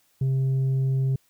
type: tone with tanh clipping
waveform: sine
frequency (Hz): 133.2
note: C3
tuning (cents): +31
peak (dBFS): -21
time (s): 0.21-1.16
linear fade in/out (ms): 5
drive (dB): 3
effects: white hiss -65 dBFS RMS until 1.29 s